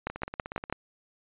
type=two click trains; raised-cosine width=0.5 ms; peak=-14 / -21 dBFS; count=5 / 11; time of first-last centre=0.07-0.726 / 0.1-0.699 s; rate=6.1 / 16.7 Hz; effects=resampled to 8000 Hz